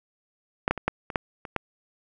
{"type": "clicks", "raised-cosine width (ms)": 0.5, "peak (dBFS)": [-7, -7, -18, -7, -20, -7, -22, -10], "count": 8, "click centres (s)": [0.679, 0.71, 0.777, 0.88, 1.102, 1.158, 1.452, 1.563], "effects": []}